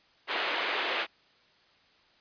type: band-pass noise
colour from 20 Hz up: white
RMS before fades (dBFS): -31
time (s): 0.27-1.07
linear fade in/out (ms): 50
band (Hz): 350 to 3200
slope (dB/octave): 24
effects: white hiss -63 dBFS RMS until 2.2 s + resampled to 11025 Hz